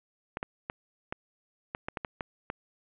clicks, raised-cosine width 0.5 ms, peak -18 dBFS, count 10, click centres 0.371 / 0.429 / 0.699 / 1.125 / 1.749 / 1.885 / 1.972 / 2.048 / 2.208 / 2.501 s, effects resampled to 8000 Hz + 9-bit

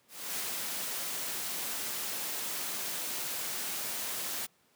white noise with ADSR envelope, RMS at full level -34 dBFS, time 0.08-4.47 s, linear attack 320 ms, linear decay 5 ms, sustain -2 dB, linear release 22 ms, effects pink hiss -68 dBFS RMS until 4.75 s + high-pass 150 Hz 12 dB/octave

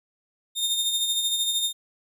sawtooth tone with tremolo, 3655 Hz, A#7, 35 cents flat, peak -18 dBFS, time 0.55-1.73 s, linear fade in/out 50 ms, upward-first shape sine, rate 13 Hz, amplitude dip 45%, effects none

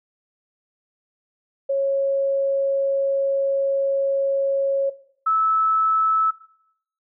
sine tone pair in turn, 549 / 1305.7 Hz, C#5 / E6, -17 / -17 cents, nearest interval octave + minor third, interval 1500 cents, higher second, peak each -18 / -16 dBFS, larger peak second, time 1.69-4.9 / 5.26-6.31 s, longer first, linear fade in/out 10 ms, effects noise-tail reverb RT60 0.7 s tail -18 dB re dry

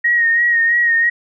sine tone with vibrato, 1874 Hz, A#6, 9 cents sharp, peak -11 dBFS, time 0.04-1.1 s, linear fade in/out 10 ms, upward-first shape sine, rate 3 Hz, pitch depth 37 cents each way, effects none

